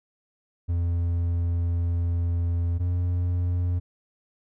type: tone pair in turn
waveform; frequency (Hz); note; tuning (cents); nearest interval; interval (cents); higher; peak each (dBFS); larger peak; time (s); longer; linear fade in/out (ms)
triangle; 85.8 / 88.37; F2 / F2; -30 / +21; minor second; 51; second; -20; neither; 0.68-2.79 / 2.79-3.8; first; 20
effects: none